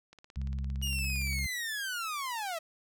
click train, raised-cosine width 0.2 ms, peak -35 dBFS, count 24, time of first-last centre 0.13-1.444 s, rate 17.5 Hz
harmonic tone, 67.4 Hz, C#2, 48 cents flat, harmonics 1 / 2 / 3, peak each -32 / -40 / -45 dBFS, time 0.36-1.47 s, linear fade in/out 10 ms
sawtooth linear sweep, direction down, 2896 to 628 Hz, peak -30 dBFS, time 0.82-2.59 s, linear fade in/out 10 ms
effects none

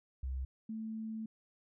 sine tone pair in turn, 65.41 / 220.7 Hz, C2 / A3, 0 / +5 cents, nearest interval octave + major sixth, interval 2105 cents, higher second, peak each -35 / -38 dBFS, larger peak first, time 0.23-0.45 / 0.69-1.26 s, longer second, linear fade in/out 5 ms, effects none

